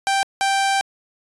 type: tone bursts at uneven times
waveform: sawtooth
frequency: 784 Hz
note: G5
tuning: in tune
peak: -13 dBFS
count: 2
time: 0.07-0.23 / 0.41-0.81 s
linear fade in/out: 0 ms
effects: resampled to 24000 Hz